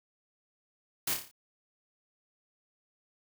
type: noise with echo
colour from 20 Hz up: white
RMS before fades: -31 dBFS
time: 1.07-1.14 s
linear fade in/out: 5 ms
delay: 29 ms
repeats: 6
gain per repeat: -5 dB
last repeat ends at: 1.314 s
effects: none